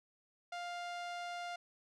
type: tone with low-pass filter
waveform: sawtooth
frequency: 701 Hz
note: F5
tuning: 6 cents sharp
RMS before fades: -43 dBFS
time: 0.52-1.56 s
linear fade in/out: 5 ms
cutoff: 5400 Hz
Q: 0.68
effects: none